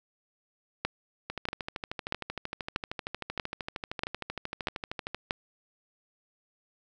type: two click trains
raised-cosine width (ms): 0.3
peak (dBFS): -12 / -18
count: 8 / 51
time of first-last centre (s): 0.85-5.309 / 1.3-5.146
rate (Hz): 1.57 / 13
effects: none